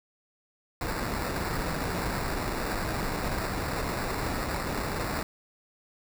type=noise with sample-and-hold; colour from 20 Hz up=pink; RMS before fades=-31 dBFS; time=0.81-5.23 s; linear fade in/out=2 ms; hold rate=3150 Hz; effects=none